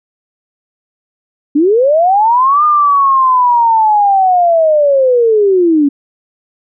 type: linear two-way sweep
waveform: sine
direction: up then down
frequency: 275.3 to 1220 to 275.3 Hz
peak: -6 dBFS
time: 1.55-5.89 s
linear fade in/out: 10 ms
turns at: 2.64 s
effects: none